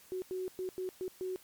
sine tone bursts at uneven times, 371.2 Hz, F#4, 6 cents sharp, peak -34 dBFS, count 6, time 0.12-0.22 / 0.31-0.48 / 0.59-0.69 / 0.78-0.89 / 1.01-1.08 / 1.21-1.36 s, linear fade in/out 0 ms, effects white hiss -59 dBFS RMS until 1.43 s + MP3 96 kbps

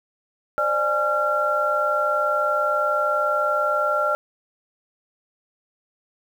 sine tone cluster, 538 / 598 / 831 / 1373 Hz, C5 / D5 / G#5 / F6, +48 / +31 / +1 / -30 cents, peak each -30 / -23 / -30 / -21 dBFS, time 0.58-4.15 s, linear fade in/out 0 ms, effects 8-bit

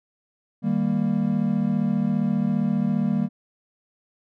triangle chord, Eb major, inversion none, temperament equal with one note detuned, 155.56 / 198.16 / 233.1 Hz, Eb3 / G3 / Bb3, 0 / +19 / 0 cents, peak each -25 / -21 / -22 dBFS, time 0.62-3.29 s, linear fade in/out 50 ms, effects none

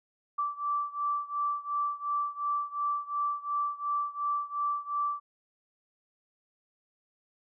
sine beating tone pair, 1164 / 1166.8 Hz, D6 / D6, -16 / -12 cents, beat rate 2.8 Hz, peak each -31 / -33 dBFS, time 0.38-5.2 s, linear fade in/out 10 ms, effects none

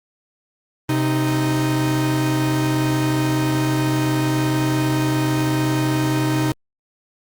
45% pulse tone pair together, 130.3 / 310.1 Hz, C3 / D#4, -7 / -6 cents, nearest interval octave + minor third, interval 1501 cents, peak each -20 dBFS, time 0.89-6.52 s, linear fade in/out 2 ms, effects Opus 32 kbps

